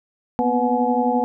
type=tone cluster; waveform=sine; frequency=240.2 / 251.8 / 494.9 / 735 / 849 Hz; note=B3 / B3 / B4 / F#5 / G#5; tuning=-48 / +34 / +4 / -12 / +38 cents; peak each=-23 dBFS; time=0.39-1.24 s; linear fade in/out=0 ms; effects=none